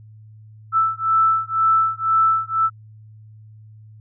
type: beating tone pair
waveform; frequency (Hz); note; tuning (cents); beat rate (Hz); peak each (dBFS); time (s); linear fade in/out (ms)
sine; 1320 / 1322; E6 / E6; +2 / +5; 2; -18; 0.72-2.7; 50
effects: added 108 Hz sine -41 dBFS peak until 4 s